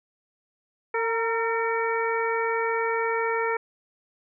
harmonic tone with a mistuned harmonic, 454.1 Hz, A#4, 45 cents flat, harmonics 1 / 2 / 3 / 4 / 5, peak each -26 / -29 / -31 / -32 / -33 dBFS, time 0.94-3.57 s, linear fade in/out 5 ms, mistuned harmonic 2, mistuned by +38 cents, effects none

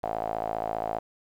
sawtooth tone with band-pass filter, 55 Hz, A1, in tune, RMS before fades -31 dBFS, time 0.03-0.99 s, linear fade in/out 5 ms, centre 710 Hz, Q 6.6, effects 10-bit

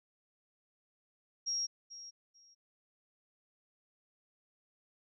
sine tone with echo, 5600 Hz, F8, 4 cents sharp, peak -32 dBFS, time 1.46-1.67 s, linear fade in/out 20 ms, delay 440 ms, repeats 2, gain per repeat -14 dB, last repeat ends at 2.55 s, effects none

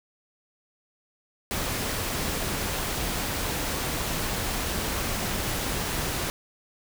pink noise, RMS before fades -29 dBFS, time 1.51-6.3 s, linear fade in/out 0 ms, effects none

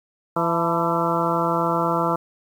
harmonic tone with a mistuned harmonic, 167.6 Hz, E3, 29 cents sharp, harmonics 1 / 2 / 3 / 4 / 5 / 6 / 7 / 8, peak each -27 / -27 / -27 / -27 / -27 / -27 / -27 / -27 dBFS, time 0.36-2.16 s, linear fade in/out 5 ms, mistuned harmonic 5, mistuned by +79 cents, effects 8-bit

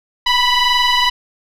sine tone with frequency modulation, 998 Hz, B5, 18 cents sharp, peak -9 dBFS, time 0.26-1.1 s, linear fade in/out 10 ms, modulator 987 Hz, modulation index 3.3, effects tanh soft clip ceiling -10 dBFS

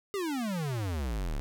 square exponential sweep, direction down, 415.3 to 32.7 Hz, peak -31 dBFS, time 0.14-1.4 s, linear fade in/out 0 ms, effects none

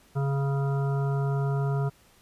harmonic tone, 138.59 Hz, C#3, in tune, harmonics 1 / 3 / 5 / 7 / 9 / 10, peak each -24 / -34 / -38 / -41 / -43 / -44 dBFS, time 0.15-1.9 s, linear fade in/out 20 ms, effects pink hiss -59 dBFS RMS until 2.21 s + resampled to 32000 Hz

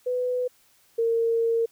sine tone pair in turn, 498.6 / 459.2 Hz, B4 / A#4, +16 / -26 cents, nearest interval minor second, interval 142 cents, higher first, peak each -23 / -20 dBFS, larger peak second, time 0.06-0.48 / 0.98-1.66 s, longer second, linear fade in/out 10 ms, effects white hiss -61 dBFS RMS until 1.71 s

